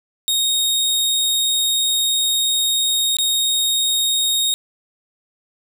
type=tone with dropouts; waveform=sawtooth; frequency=3729 Hz; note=A#7; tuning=in tune; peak=-13 dBFS; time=0.28-4.54 s; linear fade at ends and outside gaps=0 ms; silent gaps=3.168-3.186 s; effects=none